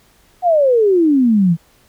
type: exponential sweep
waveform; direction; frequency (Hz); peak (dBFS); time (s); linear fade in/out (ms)
sine; down; 743 to 159.1; -9; 0.42-1.57; 50
effects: pink hiss -53 dBFS RMS until 1.88 s